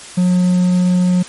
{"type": "tone", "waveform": "triangle", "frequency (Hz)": 180.5, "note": "F#3", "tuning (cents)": -43, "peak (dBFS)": -8, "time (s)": [0.17, 1.23], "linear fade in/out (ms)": 10, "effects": ["white hiss -34 dBFS RMS until 1.28 s", "MP3 48 kbps"]}